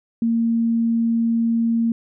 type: tone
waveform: sine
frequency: 230 Hz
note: A#3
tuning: 23 cents flat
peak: -16 dBFS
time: 0.22-1.92 s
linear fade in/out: 2 ms
effects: none